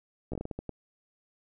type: slowing click train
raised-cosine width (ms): 2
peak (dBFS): -22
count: 9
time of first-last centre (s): 0.32-0.693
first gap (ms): 14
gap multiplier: 1.33
effects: none